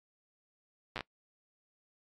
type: slowing click train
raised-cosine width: 0.3 ms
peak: -21 dBFS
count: 5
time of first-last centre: 0.96-1.007 s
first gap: 8 ms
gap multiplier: 1.27
effects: noise-tail reverb RT60 0.1 s tail -23 dB re dry + AAC 32 kbps